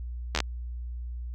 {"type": "slowing click train", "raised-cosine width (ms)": 0.2, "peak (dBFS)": -8, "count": 5, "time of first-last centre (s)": [0.35, 0.403], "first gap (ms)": 12, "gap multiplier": 1.07, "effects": ["added 60 Hz sine -33 dBFS peak until 1.34 s"]}